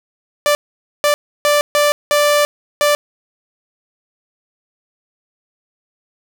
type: tone bursts at uneven times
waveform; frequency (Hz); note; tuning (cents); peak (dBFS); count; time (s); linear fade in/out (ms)
sawtooth; 587.3; D5; 0; -7; 6; 0.46-0.55 / 1.04-1.14 / 1.45-1.61 / 1.75-1.92 / 2.11-2.45 / 2.81-2.95; 0
effects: none